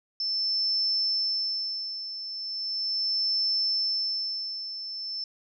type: tone with tremolo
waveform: sine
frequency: 5300 Hz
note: E8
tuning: 9 cents sharp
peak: -23 dBFS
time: 0.2-5.24 s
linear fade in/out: 2 ms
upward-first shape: sine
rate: 0.38 Hz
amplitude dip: 70%
effects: none